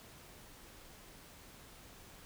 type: silence
effects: pink hiss -56 dBFS RMS until 2.25 s